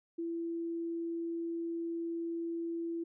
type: tone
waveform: sine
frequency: 335.1 Hz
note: E4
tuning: 29 cents sharp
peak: -34 dBFS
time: 0.18-3.04 s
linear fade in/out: 10 ms
effects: none